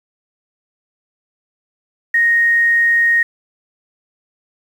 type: tone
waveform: sine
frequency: 1864.7 Hz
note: A#6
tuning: in tune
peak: -10 dBFS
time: 2.14-3.23 s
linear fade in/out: 5 ms
effects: 7-bit